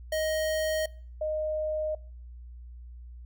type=tone pair in turn; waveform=square / sine; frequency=626 / 617.7 Hz; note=D#5 / D#5; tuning=+10 / -13 cents; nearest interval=unison; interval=23 cents; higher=first; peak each=-27 dBFS; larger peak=neither; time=0.12-0.86 / 1.21-1.95 s; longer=neither; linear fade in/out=5 ms; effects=noise-tail reverb RT60 0.5 s tail -25 dB re dry + added 60 Hz sine -42 dBFS peak until 3.25 s